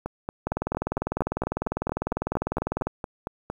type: two click trains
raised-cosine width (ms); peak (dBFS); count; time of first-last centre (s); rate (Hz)
1; -11 / -15; 49 / 16; 0.47-2.87 / 0.06-3.5; 20 / 4.36
effects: 8-bit